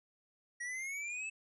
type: exponential sweep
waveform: square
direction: up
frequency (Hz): 1900 to 2646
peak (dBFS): -39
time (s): 0.6-1.3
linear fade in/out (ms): 10
effects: resampled to 24000 Hz